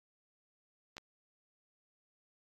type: clicks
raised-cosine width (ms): 0.2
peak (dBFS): -28 / -29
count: 2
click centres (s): 0.968 / 0.981
effects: AAC 48 kbps